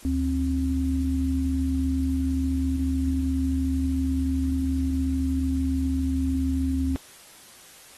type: tone pair together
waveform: sine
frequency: 74.2 / 265.5 Hz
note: D2 / C4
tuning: +18 / +25 cents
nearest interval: octave + minor seventh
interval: 2207 cents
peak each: -25 / -24 dBFS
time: 0.05-6.96 s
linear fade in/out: 0 ms
effects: white hiss -49 dBFS RMS until 7.97 s + AAC 32 kbps